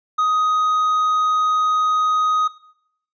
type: tone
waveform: triangle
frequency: 1252 Hz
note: D#6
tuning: 10 cents sharp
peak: -13 dBFS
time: 0.18-2.48 s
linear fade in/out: 10 ms
effects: noise-tail reverb RT60 0.7 s tail -18 dB re dry + resampled to 16000 Hz